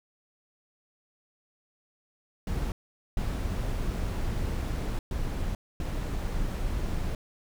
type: noise bursts at uneven times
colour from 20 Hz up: brown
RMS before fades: -30 dBFS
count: 4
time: 2.47-2.72 / 3.17-4.99 / 5.11-5.55 / 5.8-7.15 s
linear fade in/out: 2 ms
effects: none